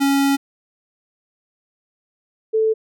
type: tone pair in turn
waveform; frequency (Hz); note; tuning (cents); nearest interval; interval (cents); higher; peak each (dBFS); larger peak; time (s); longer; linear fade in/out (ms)
square / sine; 277.2 / 440; C#4 / A4; 0 / 0; minor sixth; 800; second; -15 / -14; second; 0-0.37 / 2.53-2.74; first; 20
effects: none